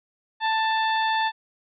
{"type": "harmonic tone", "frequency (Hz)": 884, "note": "A5", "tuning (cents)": 8, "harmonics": [1, 2, 3, 4, 5], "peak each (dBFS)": [-22, -27, -35, -32, -39], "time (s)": [0.4, 1.32], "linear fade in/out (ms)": 50, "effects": []}